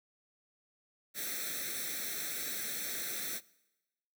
white noise with comb filter, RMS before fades -38 dBFS, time 1.14-3.41 s, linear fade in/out 50 ms, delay 0.51 ms, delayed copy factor +0.9, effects noise-tail reverb RT60 1.0 s tail -22 dB re dry + high-pass 200 Hz 12 dB/octave

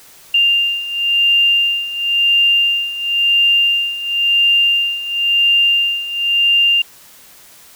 sine beating tone pair, 2794 / 2794.96 Hz, F7 / F7, 0 / +1 cents, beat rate 0.96 Hz, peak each -17 / -13 dBFS, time 0.34-6.82 s, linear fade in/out 5 ms, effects white hiss -43 dBFS RMS until 7.75 s

